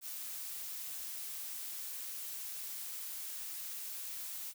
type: noise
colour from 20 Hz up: blue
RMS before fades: -43 dBFS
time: 0.01-4.54 s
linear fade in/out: 50 ms
effects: none